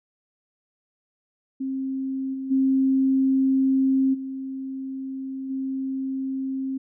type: tone with level steps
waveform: sine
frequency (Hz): 266.3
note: C4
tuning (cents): +31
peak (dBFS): -25 / -28 / -17 / -29 / -25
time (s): 1.6-6.78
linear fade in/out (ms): 10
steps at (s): 2.33 / 2.5 / 4.13 / 5.49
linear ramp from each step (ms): 20
effects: none

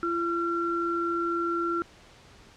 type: tone pair together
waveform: sine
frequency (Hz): 339.9 / 1364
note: F4 / F6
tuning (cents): -47 / -41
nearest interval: 2 octaves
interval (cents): 2406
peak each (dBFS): -28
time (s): 0.03-1.82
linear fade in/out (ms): 0
effects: pink hiss -53 dBFS RMS until 2.56 s + low-pass 6000 Hz 12 dB/octave

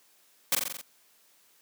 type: noise with echo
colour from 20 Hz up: white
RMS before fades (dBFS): -24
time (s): 0.52-0.55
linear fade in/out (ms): 2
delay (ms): 44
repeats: 6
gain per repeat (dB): -3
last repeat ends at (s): 0.814
effects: white hiss -63 dBFS RMS until 1.61 s + high-pass 200 Hz 12 dB/octave

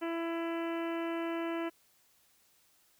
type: harmonic tone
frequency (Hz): 333.5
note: E4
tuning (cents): +20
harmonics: 1 / 2 / 3 / 4 / 5 / 6 / 7 / 8 / 9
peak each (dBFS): -34 / -40 / -44 / -46 / -48 / -50 / -51 / -52 / -53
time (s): 0.01-1.7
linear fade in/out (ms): 20
effects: white hiss -68 dBFS RMS until 2.99 s

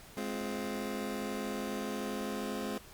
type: chord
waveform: 25% pulse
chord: F minor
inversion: first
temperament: just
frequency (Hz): 209.5 / 261.9 / 349.2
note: Ab3 / C4 / F4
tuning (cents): +15 / +2 / 0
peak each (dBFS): -34 / -36 / -39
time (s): 0.17-2.78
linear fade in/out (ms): 2
effects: pink hiss -54 dBFS RMS until 2.93 s + Opus 48 kbps

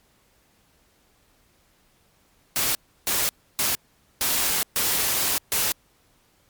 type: noise bursts at uneven times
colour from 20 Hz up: white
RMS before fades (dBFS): -23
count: 6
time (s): 2.56-2.75 / 3.07-3.29 / 3.59-3.75 / 4.21-4.63 / 4.76-5.38 / 5.52-5.72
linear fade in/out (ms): 0
effects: pink hiss -62 dBFS RMS until 6.49 s + MP3 96 kbps

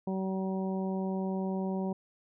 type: harmonic tone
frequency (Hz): 190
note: F#3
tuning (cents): +46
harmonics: 1 / 2 / 3 / 4 / 5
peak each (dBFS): -31 / -37 / -41 / -43 / -45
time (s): 0.07-1.93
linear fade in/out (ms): 5
effects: none

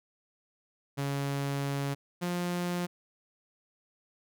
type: tone pair in turn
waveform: sawtooth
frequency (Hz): 140 / 176.39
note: C#3 / F3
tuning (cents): +18 / +18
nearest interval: major third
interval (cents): 400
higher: second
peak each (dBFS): -26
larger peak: neither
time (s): 0.97-1.95 / 2.21-2.87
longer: first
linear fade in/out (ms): 20
effects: none

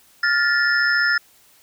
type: tone cluster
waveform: sine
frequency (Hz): 1408 / 1755 / 1889 / 5230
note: F6 / A6 / A#6 / E8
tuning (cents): +14 / -5 / +22 / -15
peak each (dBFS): -19 / -19 / -27 / -26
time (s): 0.23-1.18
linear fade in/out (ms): 5
effects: white hiss -54 dBFS RMS until 1.62 s

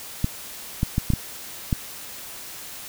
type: clicks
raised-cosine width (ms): 5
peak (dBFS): -8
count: 6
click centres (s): 0.244 / 0.831 / 0.981 / 1.103 / 1.136 / 1.728
effects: white hiss -38 dBFS RMS until 2.88 s

